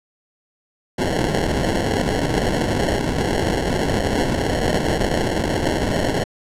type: noise with sample-and-hold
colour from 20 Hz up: blue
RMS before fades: -20 dBFS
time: 0.98-6.24 s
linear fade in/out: 10 ms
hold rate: 1225 Hz
effects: low-pass 9000 Hz 12 dB/octave